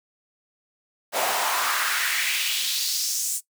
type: noise with high-pass filter sweep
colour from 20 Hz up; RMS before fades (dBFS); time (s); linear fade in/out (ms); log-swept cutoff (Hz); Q
pink; -25; 1.12-3.41; 50; 590 to 8100; 2.4
effects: noise-tail reverb RT60 0.1 s tail -17 dB re dry